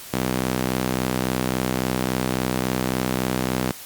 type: tone with high-pass filter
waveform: sawtooth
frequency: 63.6 Hz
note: C2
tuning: 48 cents flat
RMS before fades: -24 dBFS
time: 0.13-3.72 s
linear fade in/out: 5 ms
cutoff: 190 Hz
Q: 1
effects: white hiss -39 dBFS RMS until 3.85 s + Opus 48 kbps